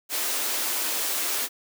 white high-pass noise, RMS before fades -27 dBFS, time 0.09-1.49 s, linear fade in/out 50 ms, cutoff 240 Hz, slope 96 dB/octave, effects none

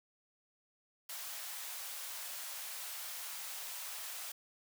white high-pass noise, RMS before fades -44 dBFS, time 1.09-4.32 s, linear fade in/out 5 ms, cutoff 610 Hz, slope 24 dB/octave, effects none

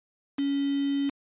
sine tone with quantisation, 280 Hz, C#4, 18 cents sharp, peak -24 dBFS, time 0.38-1.1 s, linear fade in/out 10 ms, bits 6, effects resampled to 8000 Hz

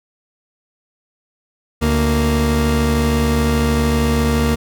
30% pulse tone pair together, 73.55 / 233.1 Hz, D2 / A#3, +3 / 0 cents, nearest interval octave + minor sixth, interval 1997 cents, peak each -14 dBFS, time 1.81-4.56 s, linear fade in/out 20 ms, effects none

